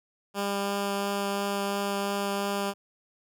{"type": "tone with vibrato", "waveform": "10% pulse", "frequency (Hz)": 200, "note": "G3", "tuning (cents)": 35, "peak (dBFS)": -19, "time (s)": [0.34, 2.74], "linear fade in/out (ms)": 50, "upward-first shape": "triangle", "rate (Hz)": 2.9, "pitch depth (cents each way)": 8, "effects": []}